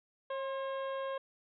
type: harmonic tone with a mistuned harmonic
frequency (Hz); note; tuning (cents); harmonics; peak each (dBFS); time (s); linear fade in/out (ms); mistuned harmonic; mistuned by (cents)
541; C#5; -42; 1 / 2 / 3 / 4 / 5 / 6 / 7; -36 / -41 / -48 / -57 / -57 / -54 / -61; 0.3-1.18; 5; 2; -34
effects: none